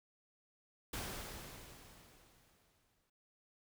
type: noise with exponential decay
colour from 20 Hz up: pink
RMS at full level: -41 dBFS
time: 0.93-3.1 s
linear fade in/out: 5 ms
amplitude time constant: 470 ms
effects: none